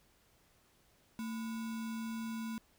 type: tone with sample-and-hold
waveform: sine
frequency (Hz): 225.2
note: A3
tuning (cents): +40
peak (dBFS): -37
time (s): 1.19-2.58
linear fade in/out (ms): 0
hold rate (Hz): 1225
effects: pink hiss -69 dBFS RMS until 2.78 s